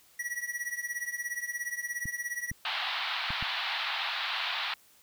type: tone with tremolo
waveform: square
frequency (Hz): 1931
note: B6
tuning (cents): -39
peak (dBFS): -30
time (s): 0.19-2.51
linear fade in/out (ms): 5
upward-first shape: triangle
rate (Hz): 17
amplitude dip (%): 90
type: clicks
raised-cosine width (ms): 5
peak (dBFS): -26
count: 4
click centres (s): 2.056 / 2.515 / 3.305 / 3.426
type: band-pass noise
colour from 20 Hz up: white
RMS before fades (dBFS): -33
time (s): 2.65-4.74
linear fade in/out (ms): 2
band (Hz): 720 to 4100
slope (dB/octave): 48
effects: white hiss -61 dBFS RMS until 5.02 s